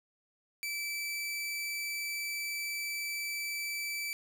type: tone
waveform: sawtooth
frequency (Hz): 2318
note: D7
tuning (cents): -23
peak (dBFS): -31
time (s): 0.63-4.13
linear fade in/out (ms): 0
effects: none